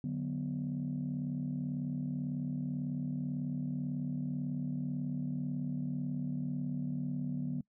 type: chord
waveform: sine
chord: B minor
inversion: first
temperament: equal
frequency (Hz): 146.83 / 185 / 246.9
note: D3 / F#3 / B3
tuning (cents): 0 / 0 / 0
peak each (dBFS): -36 / -39 / -36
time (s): 0.04-7.61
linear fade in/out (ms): 2
effects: noise-tail reverb RT60 0.1 s tail -24 dB re dry + tanh soft clip ceiling -27 dBFS